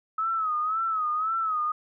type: tone with vibrato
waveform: sine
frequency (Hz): 1280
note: D#6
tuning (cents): +49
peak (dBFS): -24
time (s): 0.18-1.72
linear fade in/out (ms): 5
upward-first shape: sine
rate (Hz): 1.9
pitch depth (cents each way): 86
effects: none